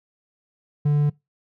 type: tone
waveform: triangle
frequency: 146.83 Hz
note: D3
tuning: in tune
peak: -14 dBFS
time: 0.85-1.1 s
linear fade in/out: 10 ms
effects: noise-tail reverb RT60 0.2 s tail -23 dB re dry

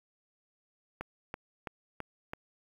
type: click train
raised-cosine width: 0.5 ms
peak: -22 dBFS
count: 5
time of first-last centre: 1.01-2.335 s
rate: 3.02 Hz
effects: 9-bit

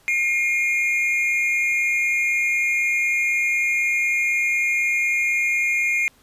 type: tone pair together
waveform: triangle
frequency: 2134 / 2422 Hz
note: C7 / D#7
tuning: +34 / -47 cents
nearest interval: major second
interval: 219 cents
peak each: -19 / -20 dBFS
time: 0.08-6.08 s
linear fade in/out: 0 ms
effects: pink hiss -56 dBFS RMS until 6.22 s + resampled to 32000 Hz

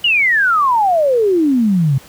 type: exponential sweep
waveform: sine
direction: down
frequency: 2960 to 128.5 Hz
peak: -10 dBFS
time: 0.04-1.98 s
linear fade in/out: 5 ms
effects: pink hiss -41 dBFS RMS until 2.08 s + high-pass 80 Hz 12 dB/octave

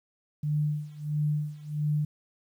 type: tone with tremolo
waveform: sine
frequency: 149.7 Hz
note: D3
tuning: 33 cents sharp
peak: -23 dBFS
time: 0.43-2.05 s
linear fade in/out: 5 ms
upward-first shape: sine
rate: 1.5 Hz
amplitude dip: 90%
effects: 10-bit

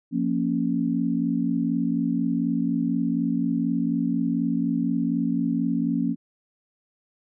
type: chord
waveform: sine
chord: Bb minor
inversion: second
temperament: equal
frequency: 174.61 / 233.1 / 277.2 Hz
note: F3 / Bb3 / Db4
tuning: 0 / 0 / 0 cents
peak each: -27 / -25 / -25 dBFS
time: 0.11-6.16 s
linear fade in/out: 50 ms
effects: none

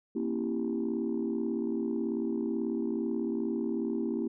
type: chord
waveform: sine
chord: A# diminished seventh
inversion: none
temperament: equal with one note detuned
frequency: 233.1 / 271.2 / 329.6 / 392 Hz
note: A#3 / C#4 / E4 / G4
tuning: 0 / -38 / 0 / 0 cents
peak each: -32 / -35 / -33 / -35 dBFS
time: 0.15-4.28 s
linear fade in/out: 10 ms
effects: tanh soft clip ceiling -22 dBFS

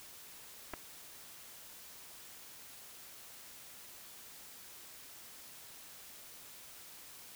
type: clicks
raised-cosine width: 0.5 ms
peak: -26 dBFS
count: 2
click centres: 0.736 / 0.739 s
effects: white hiss -53 dBFS RMS until 7.35 s

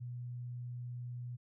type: tone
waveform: sine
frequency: 122.3 Hz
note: B2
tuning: 16 cents flat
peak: -40 dBFS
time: 0-1.37 s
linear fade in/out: 20 ms
effects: none

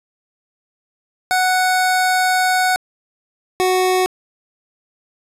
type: tone pair in turn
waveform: 25% pulse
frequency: 740 / 370 Hz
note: F#5 / F#4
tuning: 0 / 0 cents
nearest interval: octave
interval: 1200 cents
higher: first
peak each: -10 dBFS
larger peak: neither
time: 1.31-2.76 / 3.6-4.06 s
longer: first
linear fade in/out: 0 ms
effects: resampled to 32000 Hz + 7-bit

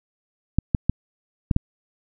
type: clicks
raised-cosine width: 5 ms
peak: -5 dBFS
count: 5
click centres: 0.586 / 0.748 / 0.896 / 1.512 / 1.564 s
effects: none

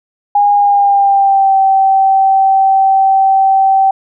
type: tone with pitch glide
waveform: sine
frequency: 817 to 773.8 Hz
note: G#5 to G5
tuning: -29 to -23 cents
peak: -6 dBFS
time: 0.35-3.91 s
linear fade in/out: 5 ms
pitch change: -94 cents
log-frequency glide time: 0.54-1.57 s
effects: none

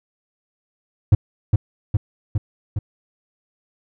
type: tone with echo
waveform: triangle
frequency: 103.5 Hz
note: G#2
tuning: 5 cents flat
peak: -5 dBFS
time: 1.12-1.15 s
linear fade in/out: 5 ms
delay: 410 ms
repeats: 4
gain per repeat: -3 dB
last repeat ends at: 2.79 s
effects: none

